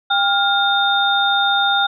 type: tone cluster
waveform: sine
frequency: 798 / 1405 / 3647 Hz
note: G5 / F6 / A#7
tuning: +31 / +10 / -39 cents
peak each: -18 dBFS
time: 0.1-1.87 s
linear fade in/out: 10 ms
effects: none